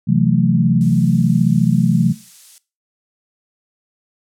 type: chord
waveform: sine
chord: F# half-diminished seventh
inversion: second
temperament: equal with one note detuned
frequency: 130.81 / 166.44 / 185 / 220 Hz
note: C3 / E3 / F#3 / A3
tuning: 0 / +17 / 0 / 0 cents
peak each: -17 / -16 / -16 / -18 dBFS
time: 0.07-2.13 s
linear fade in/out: 20 ms
type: noise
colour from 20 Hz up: violet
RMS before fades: -34 dBFS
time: 0.81-2.58 s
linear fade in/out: 0 ms
effects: noise-tail reverb RT60 0.3 s tail -18 dB re dry + low-pass 8000 Hz 12 dB/octave